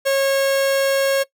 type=tone; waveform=45% pulse; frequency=546 Hz; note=C#5; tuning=26 cents flat; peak=-15 dBFS; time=0.05-1.24 s; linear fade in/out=20 ms; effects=noise-tail reverb RT60 0.1 s tail -20 dB re dry